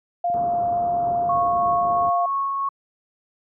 sine tone, 698.5 Hz, F5, in tune, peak -19 dBFS, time 0.24-2.26 s, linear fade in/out 5 ms
click train, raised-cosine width 3 ms, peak -27 dBFS, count 12, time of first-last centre 0.3-1.854 s, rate 7.08 Hz
pink low-pass noise, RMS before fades -34 dBFS, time 0.34-2.09 s, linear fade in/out 0 ms, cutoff 1200 Hz, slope 48 dB/octave
sine tone with tremolo, 1101 Hz, C#6, 12 cents flat, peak -20 dBFS, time 1.29-2.69 s, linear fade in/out 5 ms, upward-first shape sine, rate 3 Hz, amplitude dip 25%
effects high-pass 100 Hz 12 dB/octave

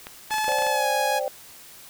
clicks, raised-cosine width 0.3 ms, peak -19 dBFS, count 10, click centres 0.069 / 0.308 / 0.341 / 0.383 / 0.444 / 0.488 / 0.52 / 0.586 / 0.622 / 0.667 s
sawtooth tone with pitch glide, 861 to 830.2 Hz, A5 to G#5, -38 to -1 cents, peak -19 dBFS, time 0.3-1.2 s, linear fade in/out 20 ms, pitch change -63 cents, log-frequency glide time 0.7-0.87 s
sine chord, C suspended second, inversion none, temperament equal, 523.3 / 587.3 / 784 Hz, C5 / D5 / G5, 0 / 0 / 0 cents, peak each -28 / -28 / -31 dBFS, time 0.48-1.28 s, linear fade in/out 0 ms
effects white hiss -46 dBFS RMS until 1.89 s

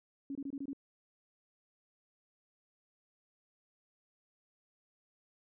sine tone bursts, 276.8 Hz, C#4, 2 cents flat, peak -37 dBFS, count 6, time 0.3-0.732 s, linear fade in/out 2 ms, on 52 ms, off 24 ms, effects none

